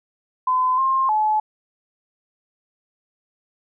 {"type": "tone with pitch steps", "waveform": "sine", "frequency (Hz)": [1019, 1061, 858], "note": ["C6", "C6", "A5"], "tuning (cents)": [-46, 24, -44], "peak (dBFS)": -16, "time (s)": [0.47, 1.4], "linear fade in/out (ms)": 5, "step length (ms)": 310, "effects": []}